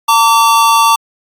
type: tone pair together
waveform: square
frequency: 907.2 / 1153 Hz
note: A#5 / D6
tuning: -47 / -32 cents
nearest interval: major third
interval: 415 cents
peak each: -10 dBFS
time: 0.08-0.96 s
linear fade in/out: 10 ms
effects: AAC 64 kbps